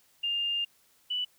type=tone pair in turn; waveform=sine; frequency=2808 / 2968 Hz; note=F7 / F#7; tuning=+9 / +5 cents; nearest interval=minor second; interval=96 cents; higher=second; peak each=-27 / -28 dBFS; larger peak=first; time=0.23-0.65 / 1.1-1.25 s; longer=first; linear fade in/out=10 ms; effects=white hiss -65 dBFS RMS until 1.38 s